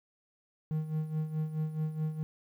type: tone with tremolo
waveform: triangle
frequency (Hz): 155.9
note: D#3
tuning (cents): +4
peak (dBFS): -26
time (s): 0.71-2.23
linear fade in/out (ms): 0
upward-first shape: sine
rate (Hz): 4.7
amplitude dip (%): 70
effects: 11-bit